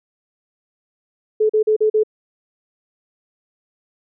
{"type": "tone bursts", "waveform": "sine", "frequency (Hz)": 431.2, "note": "A4", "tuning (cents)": -35, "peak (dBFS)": -12, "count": 5, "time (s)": [1.4, 2.035], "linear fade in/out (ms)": 10, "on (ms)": 95, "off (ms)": 40, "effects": []}